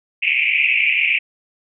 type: band-pass noise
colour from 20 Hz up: pink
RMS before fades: -17 dBFS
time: 0.22-1.19 s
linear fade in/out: 10 ms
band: 2200 to 2700 Hz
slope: 96 dB/octave
effects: none